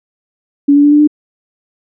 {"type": "tone with pitch steps", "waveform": "sine", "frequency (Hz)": [284.5, 288.1, 291.8, 295.6, 299.3], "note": ["C#4", "D4", "D4", "D4", "D4"], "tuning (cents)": [45, -33, -11, 11, 33], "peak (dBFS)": -4, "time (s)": [0.68, 1.075], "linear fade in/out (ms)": 10, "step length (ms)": 79, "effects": []}